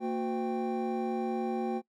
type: tone cluster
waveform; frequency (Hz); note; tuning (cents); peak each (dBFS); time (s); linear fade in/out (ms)
triangle; 229.1 / 365 / 511 / 787; A#3 / F#4 / C5 / G5; -30 / -24 / -41 / +7; -31 / -32 / -39 / -34; 0-1.82; 50
effects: noise-tail reverb RT60 0.1 s tail -23 dB re dry